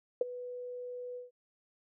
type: tone with ADSR envelope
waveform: sine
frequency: 493.9 Hz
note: B4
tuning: in tune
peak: -22 dBFS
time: 0.21-1.31 s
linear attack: 3 ms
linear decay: 18 ms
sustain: -17 dB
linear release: 150 ms
effects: none